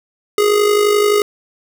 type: tone with amplitude modulation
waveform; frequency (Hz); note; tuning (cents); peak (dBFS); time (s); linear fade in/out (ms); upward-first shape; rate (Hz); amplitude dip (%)
square; 415.3; G#4; 0; -9; 0.38-1.22; 2; sine; 51.6; 55
effects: none